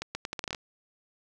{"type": "accelerating click train", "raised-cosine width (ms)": 0.2, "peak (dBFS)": -16, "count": 10, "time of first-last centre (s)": [0.02, 0.548], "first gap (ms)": 130, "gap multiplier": 0.78, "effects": []}